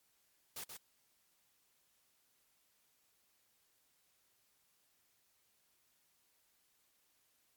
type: noise with echo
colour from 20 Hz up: white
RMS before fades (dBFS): -45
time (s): 0.56-0.64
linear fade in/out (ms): 5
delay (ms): 130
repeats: 1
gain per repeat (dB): -5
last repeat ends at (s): 0.77
effects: white hiss -75 dBFS RMS until 7.56 s + MP3 96 kbps